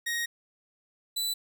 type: tone pair in turn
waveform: sawtooth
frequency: 1876 / 3975 Hz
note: A#6 / B7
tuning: +11 / +10 cents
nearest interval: octave + minor second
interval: 1299 cents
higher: second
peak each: -25 dBFS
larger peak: neither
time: 0.06-0.26 / 1.16-1.34 s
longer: first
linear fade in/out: 10 ms
effects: none